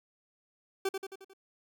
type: tone with echo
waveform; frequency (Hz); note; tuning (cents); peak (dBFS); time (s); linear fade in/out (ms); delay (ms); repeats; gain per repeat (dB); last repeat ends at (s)
40% pulse; 386.5; G4; -24; -27; 0.85-0.89; 5; 89; 5; -5; 1.335
effects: none